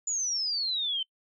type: exponential sweep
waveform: sine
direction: down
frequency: 7040 to 3053 Hz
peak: -27 dBFS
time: 0.07-1.03 s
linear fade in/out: 5 ms
effects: noise-tail reverb RT60 0.1 s tail -26 dB re dry